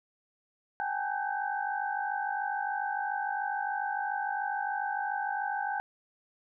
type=tone cluster; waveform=sine; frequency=772 / 819 / 872 / 1521 / 1584 Hz; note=G5 / G#5 / A5 / F#6 / G6; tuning=-27 / -24 / -16 / +47 / +18 cents; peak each=-37 / -33 / -39 / -37 / -40 dBFS; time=0.8-5.8 s; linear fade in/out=0 ms; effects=none